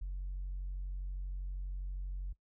sine tone, 46.25 Hz, F#1, in tune, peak -35 dBFS, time 0.01-2.33 s, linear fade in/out 10 ms, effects noise-tail reverb RT60 0.1 s tail -21 dB re dry + tanh soft clip ceiling -34 dBFS

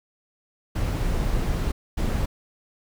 brown noise bursts at uneven times, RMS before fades -24 dBFS, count 2, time 0.75-1.72 / 1.97-2.26 s, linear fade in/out 10 ms, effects none

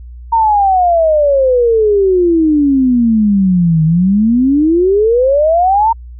sine exponential two-way sweep, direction down then up, 930 to 155.56 to 930 Hz, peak -7 dBFS, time 0.32-5.93 s, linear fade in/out 10 ms, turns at 3.84 s, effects added 60 Hz sine -28 dBFS peak until 6.19 s

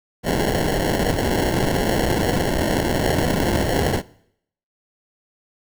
white noise with sample-and-hold, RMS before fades -20 dBFS, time 0.23-4.02 s, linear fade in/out 50 ms, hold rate 1225 Hz, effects noise-tail reverb RT60 0.7 s tail -21 dB re dry

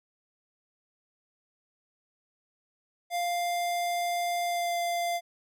square tone with pitch glide, 698.5 to 692.5 Hz, F5 to F5, 0 to -15 cents, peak -28 dBFS, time 3.1-5.21 s, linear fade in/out 50 ms, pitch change -15 cents, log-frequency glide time 4.44-4.75 s, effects none

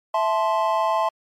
triangle chord, A minor, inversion second, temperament equal with one note detuned, 659.3 / 872.4 / 1046.5 Hz, E5 / A5 / C6, 0 / -15 / 0 cents, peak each -21 dBFS, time 0.14-1.09 s, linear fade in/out 5 ms, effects MP3 96 kbps

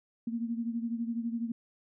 sine beating tone pair, 230 / 242 Hz, A#3 / B3, -23 / -35 cents, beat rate 12 Hz, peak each -32 / -37 dBFS, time 0.27-1.52 s, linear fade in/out 5 ms, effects none

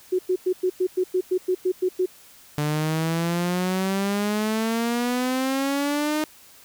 sine tone bursts, 368 Hz, F#4, 9 cents flat, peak -18 dBFS, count 12, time 0.12-2.06 s, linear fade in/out 10 ms, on 70 ms, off 100 ms
sawtooth exponential sweep, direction up, 147.4 to 309.1 Hz, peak -18 dBFS, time 2.58-6.24 s, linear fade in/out 0 ms
effects white hiss -50 dBFS RMS until 6.64 s

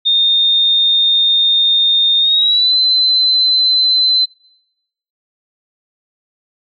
sine tone with pitch glide, 3654 to 4054 Hz, A#7 to B7, -35 to +45 cents, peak -9 dBFS, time 0.05-4.26 s, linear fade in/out 20 ms, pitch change +180 cents, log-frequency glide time 2.19-2.74 s, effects noise-tail reverb RT60 0.9 s tail -26 dB re dry + AAC 48 kbps

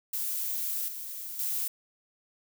violet noise with level steps, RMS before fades -32 / -39 / -31 dBFS, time 0.13-1.68 s, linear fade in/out 5 ms, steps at 0.88 / 1.39 s, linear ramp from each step 2 ms, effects none

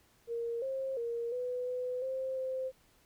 sine tone with pitch steps, 466.8 / 533 / 468.4 / 497.4 / 501 / 525 / 521 Hz, A#4 / C5 / A#4 / B4 / B4 / C5 / C5, +2 / +32 / +8 / +12 / +25 / +6 / -7 cents, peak -33 dBFS, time 0.27-2.72 s, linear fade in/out 50 ms, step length 350 ms, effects pink hiss -67 dBFS RMS until 3.05 s

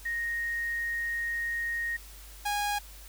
sine / sawtooth tone pair in turn, 1864.7 / 822.5 Hz, A#6 / G#5, 0 / -17 cents, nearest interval octave + major second, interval 1417 cents, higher first, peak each -29 / -24 dBFS, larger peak second, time 0.05-1.97 / 2.45-2.79 s, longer first, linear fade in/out 10 ms, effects added 50 Hz sine -47 dBFS peak until 3.08 s + white hiss -51 dBFS RMS until 3.08 s

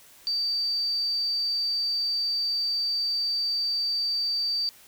sine tone, 4634 Hz, D8, 24 cents flat, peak -24 dBFS, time 0.27-4.69 s, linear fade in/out 0 ms, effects white hiss -53 dBFS RMS until 4.87 s

